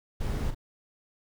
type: noise with echo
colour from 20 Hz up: brown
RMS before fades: -30 dBFS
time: 0.2-0.51 s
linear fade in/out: 10 ms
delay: 38 ms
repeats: 1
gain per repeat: -8 dB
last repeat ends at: 0.548 s
effects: none